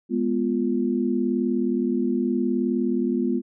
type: chord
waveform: sine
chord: F diminished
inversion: first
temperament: equal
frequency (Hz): 207.7 / 246.9 / 349.2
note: Ab3 / Cb4 / F4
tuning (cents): 0 / 0 / 0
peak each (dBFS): -26 / -23 / -26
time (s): 0.09-3.42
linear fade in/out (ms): 50
effects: none